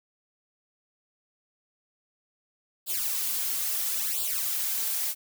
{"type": "noise with flanger", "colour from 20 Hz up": "blue", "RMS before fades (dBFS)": -29, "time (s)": [2.86, 5.15], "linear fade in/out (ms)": 50, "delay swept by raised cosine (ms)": [0.24, 4.44], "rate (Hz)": 0.74, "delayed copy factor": 0.85, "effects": []}